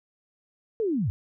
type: linear sweep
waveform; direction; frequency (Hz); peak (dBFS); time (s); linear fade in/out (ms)
sine; down; 466.2 to 83; -23; 0.8-1.1; 0
effects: none